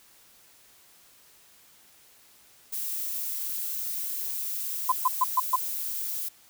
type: noise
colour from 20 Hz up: violet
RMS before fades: -32 dBFS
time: 2.72-6.29 s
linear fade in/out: 10 ms
type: tone bursts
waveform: sine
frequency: 1018 Hz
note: C6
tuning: 48 cents flat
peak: -18 dBFS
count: 5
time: 4.89-5.56 s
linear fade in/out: 5 ms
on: 30 ms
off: 130 ms
effects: white hiss -57 dBFS RMS until 6.49 s